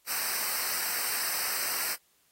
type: noise with comb filter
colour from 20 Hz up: white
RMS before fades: -31 dBFS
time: 0.06-1.97 s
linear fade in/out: 50 ms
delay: 0.29 ms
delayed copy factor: -0.85
effects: white hiss -68 dBFS RMS until 2.31 s + AAC 48 kbps